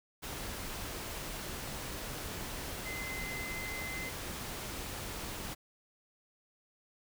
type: tone in noise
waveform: sine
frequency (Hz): 2059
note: C7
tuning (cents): -28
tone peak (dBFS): -40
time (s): 2.85-4.1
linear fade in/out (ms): 20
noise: pink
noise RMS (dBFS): -41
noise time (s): 0.22-5.55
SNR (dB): -2
effects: none